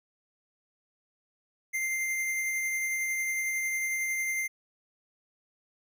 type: tone with tremolo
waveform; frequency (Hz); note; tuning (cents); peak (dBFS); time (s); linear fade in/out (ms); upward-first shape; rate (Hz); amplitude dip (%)
square; 2093; C7; 0; -28; 1.73-4.48; 20; triangle; 11; 25
effects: none